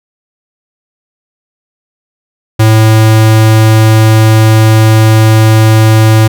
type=tone; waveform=square; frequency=110 Hz; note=A2; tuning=in tune; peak=-3 dBFS; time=2.59-6.28 s; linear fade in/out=10 ms; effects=none